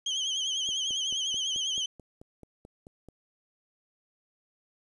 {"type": "tone with vibrato", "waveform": "35% pulse", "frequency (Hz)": 3130, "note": "G7", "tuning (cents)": -3, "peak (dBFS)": -26, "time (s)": [0.06, 1.86], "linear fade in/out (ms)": 5, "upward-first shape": "triangle", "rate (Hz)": 10, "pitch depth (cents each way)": 96}
{"type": "click train", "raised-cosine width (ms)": 2, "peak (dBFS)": -34, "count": 12, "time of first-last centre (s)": [0.69, 3.087], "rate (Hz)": 4.59}
{"effects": ["resampled to 24000 Hz", "10-bit"]}